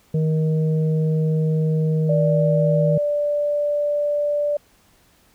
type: harmonic tone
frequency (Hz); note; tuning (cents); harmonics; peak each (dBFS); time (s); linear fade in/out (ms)
157.3; D#3; +19; 1 / 3 / 4; -17 / -26 / -40; 0.14-2.98; 5
type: tone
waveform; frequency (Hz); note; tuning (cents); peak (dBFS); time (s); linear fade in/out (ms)
sine; 586; D5; -4; -18; 2.09-4.57; 5
effects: pink hiss -57 dBFS RMS until 5.34 s